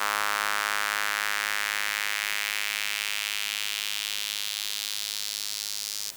sawtooth tone with high-pass filter sweep, 103.83 Hz, G#2, in tune, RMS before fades -30 dBFS, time 0-6.11 s, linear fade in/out 10 ms, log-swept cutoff 1200 to 5100 Hz, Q 1.9, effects white hiss -45 dBFS RMS until 6.16 s

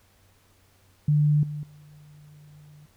sine tone with level steps, 148.7 Hz, D3, 22 cents sharp, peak -17 / -30 / -47 dBFS, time 1.08-2.86 s, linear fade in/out 5 ms, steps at 1.43 / 1.63 s, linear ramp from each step 2 ms, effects added 94 Hz sine -62 dBFS peak until 2.96 s + pink hiss -62 dBFS RMS until 2.96 s

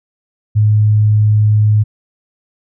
sine tone, 106.3 Hz, G#2, 41 cents sharp, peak -7 dBFS, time 0.55-1.84 s, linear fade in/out 20 ms, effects none

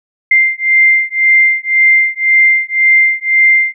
sine beating tone pair, 2093 / 2094.9 Hz, C7 / C7, 0 / +2 cents, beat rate 1.9 Hz, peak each -10 dBFS, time 0.31-3.74 s, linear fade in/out 5 ms, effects none

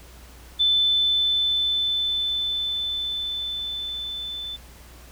sine tone with level ramp, 3520 Hz, A7, in tune, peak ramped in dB -16 to -30 dBFS, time 0.59-4.57 s, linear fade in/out 20 ms, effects added 60 Hz sine -45 dBFS peak until 5.11 s + pink hiss -49 dBFS RMS until 5.11 s

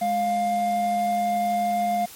triangle tone pair together, 208.6 / 703.4 Hz, G#3 / F5, +8 / +12 cents, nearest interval octave + major sixth, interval 2104 cents, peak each -28 / -19 dBFS, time 0.01-2.06 s, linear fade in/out 10 ms, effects white hiss -43 dBFS RMS until 2.15 s + MP3 64 kbps

